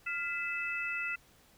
sine tone cluster, 1400 / 2010 / 2621 Hz, F6 / B6 / E7, +4 / +30 / -11 cents, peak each -38 / -38 / -36 dBFS, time 0.06-1.16 s, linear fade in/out 10 ms, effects pink hiss -63 dBFS RMS until 1.57 s

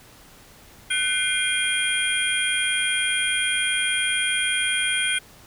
sine tone cluster, 1507 / 2105 / 2406 / 3226 / 9510 Hz, F#6 / C7 / D7 / G7 / D9, +31 / +10 / +41 / +49 / +21 cents, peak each -26 / -29 / -28 / -25 / -28 dBFS, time 0.9-5.19 s, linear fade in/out 10 ms, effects pink hiss -49 dBFS RMS until 5.46 s

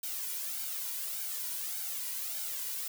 blue noise with flanger, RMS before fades -37 dBFS, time 0.03-2.88 s, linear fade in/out 5 ms, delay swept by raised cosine 1.3 to 2.09 ms, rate 1.7 Hz, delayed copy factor +0.7, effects none

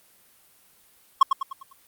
triangle tone with echo, 1082 Hz, C#6, 42 cents flat, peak -8 dBFS, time 1.21-1.23 s, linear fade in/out 5 ms, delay 100 ms, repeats 5, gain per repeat -7 dB, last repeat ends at 1.73 s, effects white hiss -58 dBFS RMS until 1.87 s + Opus 32 kbps

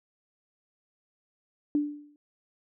sine tone with exponential decay, 293.7 Hz, D4, in tune, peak -20 dBFS, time 1.75-2.16 s, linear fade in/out 1 ms, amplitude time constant 89 ms, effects none

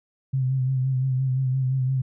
sine tone with vibrato, 130.81 Hz, C3, in tune, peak -20 dBFS, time 0.33-2.02 s, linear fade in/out 10 ms, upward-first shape sine, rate 5.8 Hz, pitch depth 41 cents each way, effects none

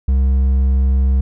triangle tone with hard clipping, 66.2 Hz, C2, 21 cents sharp, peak -12 dBFS, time 0.08-1.21 s, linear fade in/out 5 ms, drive 7 dB, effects none

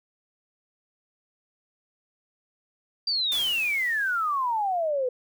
sine exponential sweep, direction down, 4764 to 489.4 Hz, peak -23 dBFS, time 3.07-5.09 s, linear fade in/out 5 ms
white noise with exponential decay, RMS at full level -34 dBFS, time 3.32-4.89 s, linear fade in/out 0 ms, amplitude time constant 340 ms
effects none

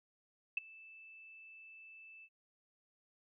sine tone with ADSR envelope, 2637 Hz, E7, in tune, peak -29 dBFS, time 0.57-2.29 s, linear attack 4 ms, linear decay 16 ms, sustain -24 dB, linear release 54 ms, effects none

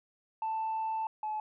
sine tone pair in turn, 884 / 858.3 Hz, A5 / A5, +8 / -43 cents, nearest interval minor second, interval 51 cents, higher first, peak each -29 / -31 dBFS, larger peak first, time 0.42-1.07 / 1.23-1.4 s, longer first, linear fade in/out 2 ms, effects tanh soft clip ceiling -28 dBFS

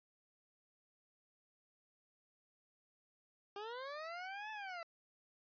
20% pulse linear two-way sweep, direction up then down, 395.2 to 876 to 658 Hz, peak -39 dBFS, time 3.56-4.83 s, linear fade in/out 2 ms, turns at 4.51 s, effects resampled to 11025 Hz

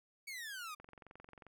sawtooth exponential sweep, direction down, 2277 to 1193 Hz, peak -40 dBFS, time 0.27-0.75 s, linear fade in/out 10 ms
click train, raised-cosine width 0.5 ms, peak -39 dBFS, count 16, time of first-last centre 0.8-1.467 s, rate 22.5 Hz
effects none

